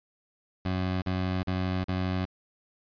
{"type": "tone bursts", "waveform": "20% pulse", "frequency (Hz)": 92.5, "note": "F#2", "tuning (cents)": 0, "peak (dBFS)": -22, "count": 4, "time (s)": [0.65, 2.253], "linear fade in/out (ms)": 5, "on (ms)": 370, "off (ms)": 41, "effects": ["resampled to 11025 Hz"]}